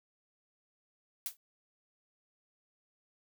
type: noise with exponential decay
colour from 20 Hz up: blue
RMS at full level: -32 dBFS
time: 1.26-1.37 s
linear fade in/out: 1 ms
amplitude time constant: 22 ms
effects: none